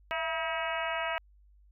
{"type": "harmonic tone with a mistuned harmonic", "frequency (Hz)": 320.7, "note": "E4", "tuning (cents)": -48, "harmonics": [2, 3, 4, 5, 6, 7, 8, 9], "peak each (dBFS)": [-35, -37, -38, -39, -40, -40, -41, -42], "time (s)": [0.11, 1.18], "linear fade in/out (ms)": 0, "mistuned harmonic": 2, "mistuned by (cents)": 64, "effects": ["added 50 Hz sine -57 dBFS peak until 1.71 s"]}